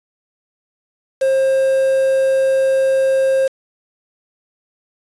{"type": "tone with quantisation", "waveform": "triangle", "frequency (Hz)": 533, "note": "C5", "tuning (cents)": 32, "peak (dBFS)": -10, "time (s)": [1.21, 3.48], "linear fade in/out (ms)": 10, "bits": 5, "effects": ["resampled to 22050 Hz"]}